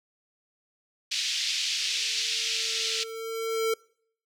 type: band-pass noise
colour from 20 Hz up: white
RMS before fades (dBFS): -29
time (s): 1.11-3.04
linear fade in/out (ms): 10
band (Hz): 2500 to 5400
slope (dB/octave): 24
type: tone with exponential growth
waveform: square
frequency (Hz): 450.2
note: A4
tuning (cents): +40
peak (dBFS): -23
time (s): 1.8-3.74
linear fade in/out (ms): 5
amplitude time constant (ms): 420
effects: noise-tail reverb RT60 0.6 s tail -25 dB re dry